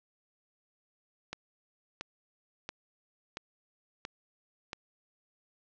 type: click train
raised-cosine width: 0.2 ms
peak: -20 dBFS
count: 6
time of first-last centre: 1.33-4.731 s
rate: 1.47 Hz
effects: low-pass 6000 Hz 12 dB/octave